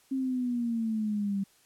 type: exponential sweep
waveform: sine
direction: down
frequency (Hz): 268.9 to 194.5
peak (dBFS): -27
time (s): 0.11-1.44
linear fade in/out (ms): 10
effects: white hiss -63 dBFS RMS until 1.65 s + low-pass 12000 Hz 12 dB/octave